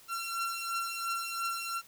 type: beating tone pair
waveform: sawtooth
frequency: 1362 / 1364.9 Hz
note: F6 / F6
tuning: -44 / -40 cents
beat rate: 2.9 Hz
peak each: -31 / -34 dBFS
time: 0.08-1.82 s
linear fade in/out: 50 ms
effects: white hiss -57 dBFS RMS until 1.87 s